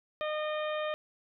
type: harmonic tone with a mistuned harmonic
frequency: 611 Hz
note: D#5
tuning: 32 cents flat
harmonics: 1 / 2 / 3 / 4 / 5 / 6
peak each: -32 / -38 / -42 / -44 / -46 / -48 dBFS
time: 0.21-0.94 s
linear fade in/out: 0 ms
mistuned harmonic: 5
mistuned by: +38 cents
effects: none